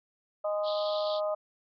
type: harmonic tone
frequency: 206.5 Hz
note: G#3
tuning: 10 cents flat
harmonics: 3 / 4 / 5 / 6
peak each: -28 / -41 / -42 / -39 dBFS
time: 0.44-1.35 s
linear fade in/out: 10 ms
type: band-pass noise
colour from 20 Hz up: pink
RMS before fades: -41 dBFS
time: 0.63-1.21 s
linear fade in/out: 50 ms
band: 3200 to 4700 Hz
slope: 96 dB/octave
effects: none